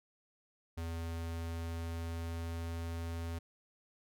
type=tone with pitch glide; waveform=square; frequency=83 to 83.58 Hz; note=E2 to E2; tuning=+12 to +24 cents; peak=-38 dBFS; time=0.77-3.39 s; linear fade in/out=10 ms; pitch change=+12 cents; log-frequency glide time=0.92-2.97 s; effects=none